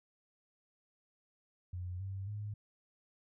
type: tone with pitch steps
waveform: sine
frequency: 89.8 / 96.8 / 104.35 Hz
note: F2 / G2 / G#2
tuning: +49 / -21 / +9 cents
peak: -38 dBFS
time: 1.73-2.54 s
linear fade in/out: 5 ms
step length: 270 ms
effects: none